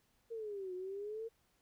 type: exponential two-way sweep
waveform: sine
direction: down then up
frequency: 466.2 to 360.9 to 460 Hz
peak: -40 dBFS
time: 0.3-1.29 s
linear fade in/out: 20 ms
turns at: 0.74 s
effects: pink hiss -75 dBFS RMS until 1.61 s